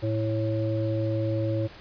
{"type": "harmonic tone", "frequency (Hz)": 110, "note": "A2", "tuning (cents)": 0, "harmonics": [1, 3, 5], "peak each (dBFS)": [-26, -30, -30], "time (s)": [0.02, 1.68], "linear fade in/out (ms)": 20, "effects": ["pink hiss -47 dBFS RMS until 1.8 s", "resampled to 11025 Hz"]}